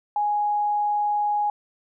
sine tone, 830.6 Hz, G#5, in tune, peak -20 dBFS, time 0.16-1.5 s, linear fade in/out 2 ms, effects none

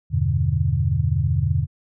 sine chord, E minor seventh, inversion none, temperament equal, 82.41 / 98 / 123.47 / 146.83 Hz, E2 / G2 / B2 / D3, 0 / 0 / 0 / 0 cents, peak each -23 dBFS, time 0.1-1.67 s, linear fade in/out 50 ms, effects none

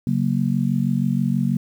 sine chord, F# major, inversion second, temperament just, 138.75 / 185 / 231.2 Hz, C#3 / F#3 / A#3, +2 / 0 / -14 cents, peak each -22 dBFS, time 0.07-1.57 s, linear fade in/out 2 ms, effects 8-bit

